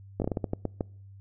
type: slowing click train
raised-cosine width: 2 ms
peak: -15 dBFS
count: 10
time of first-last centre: 0.2-0.808 s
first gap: 19 ms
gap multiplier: 1.3
effects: noise-tail reverb RT60 0.6 s tail -26 dB re dry + added 98 Hz sine -46 dBFS peak until 1.2 s